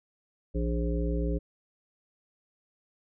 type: harmonic tone with a mistuned harmonic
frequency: 59 Hz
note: A#1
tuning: 22 cents sharp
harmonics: 1 / 3 / 5 / 7 / 9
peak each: -28 / -33 / -35 / -36 / -38 dBFS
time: 0.54-1.39 s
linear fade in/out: 20 ms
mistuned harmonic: 3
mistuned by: -110 cents
effects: none